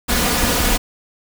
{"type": "noise with comb filter", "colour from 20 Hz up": "pink", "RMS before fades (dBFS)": -17, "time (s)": [0.08, 0.78], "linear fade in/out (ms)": 20, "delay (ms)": 4.1, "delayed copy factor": 0.55, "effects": []}